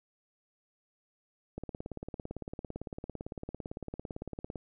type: click train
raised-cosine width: 2 ms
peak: -25 dBFS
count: 54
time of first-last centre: 1.58-4.558 s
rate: 17.8 Hz
effects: none